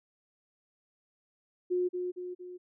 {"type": "tone with echo", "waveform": "sine", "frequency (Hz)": 360.1, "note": "F#4", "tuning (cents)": -47, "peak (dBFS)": -26, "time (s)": [1.7, 1.89], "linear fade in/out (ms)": 20, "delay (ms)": 230, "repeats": 3, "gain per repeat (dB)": -5, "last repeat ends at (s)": 2.58, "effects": []}